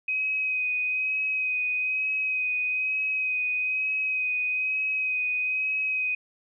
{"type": "tone with vibrato", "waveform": "sine", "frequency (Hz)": 2520, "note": "D#7", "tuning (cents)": 21, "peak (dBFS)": -24, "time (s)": [0.08, 6.15], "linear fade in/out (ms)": 5, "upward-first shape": "sine", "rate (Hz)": 1.1, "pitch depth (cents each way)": 20, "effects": []}